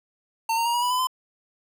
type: tone with pitch steps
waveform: square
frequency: 905 / 924 / 943.4 / 963.3 / 983.5 / 1004.2 / 1025.3 Hz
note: A5 / A#5 / A#5 / B5 / B5 / B5 / C6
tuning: +48 / -16 / +20 / -43 / -7 / +29 / -35 cents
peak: -22 dBFS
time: 0.49-1.071 s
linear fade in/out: 5 ms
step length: 83 ms
effects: none